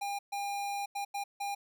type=tone bursts at uneven times; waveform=square; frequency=805 Hz; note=G5; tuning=46 cents sharp; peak=-34 dBFS; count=5; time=0.01-0.19 / 0.32-0.86 / 0.95-1.05 / 1.14-1.24 / 1.4-1.55 s; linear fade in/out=10 ms; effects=none